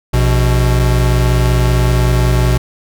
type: tone pair together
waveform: square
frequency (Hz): 57.97 / 123.47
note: A#1 / B2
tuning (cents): -9 / 0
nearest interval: octave + minor second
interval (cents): 1309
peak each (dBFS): -13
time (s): 0.13-2.58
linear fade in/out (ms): 10
effects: none